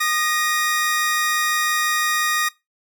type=tone pair together; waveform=sawtooth; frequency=1224.7 / 1880 Hz; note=D#6 / A#6; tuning=-28 / +14 cents; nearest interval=perfect fifth; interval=742 cents; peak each=-18 dBFS; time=0-2.49 s; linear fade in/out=10 ms; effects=noise-tail reverb RT60 0.2 s tail -19 dB re dry